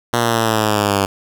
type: linear sweep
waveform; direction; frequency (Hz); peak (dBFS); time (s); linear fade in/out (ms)
5% pulse; down; 120 to 97.4; -3; 0.13-1.06; 5
effects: none